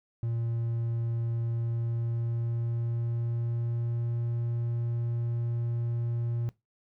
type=tone with pitch glide; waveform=triangle; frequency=116.2 to 117.89 Hz; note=A#2 to A#2; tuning=-5 to +20 cents; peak=-26 dBFS; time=0.23-6.49 s; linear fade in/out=0 ms; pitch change=+25 cents; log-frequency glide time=1.42-4.15 s; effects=noise-tail reverb RT60 0.2 s tail -20 dB re dry